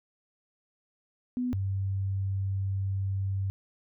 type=tone pair in turn; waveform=sine; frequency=248.5 / 97.09 Hz; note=B3 / G2; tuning=+11 / -16 cents; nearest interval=octave + major third; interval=1627 cents; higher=first; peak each=-27 dBFS; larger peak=neither; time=1.37-1.53 / 1.53-3.5 s; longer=second; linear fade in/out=0 ms; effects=none